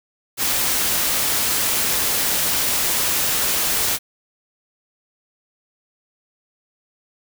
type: noise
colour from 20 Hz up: white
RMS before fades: -20 dBFS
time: 0.37-3.99 s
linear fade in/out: 50 ms
effects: none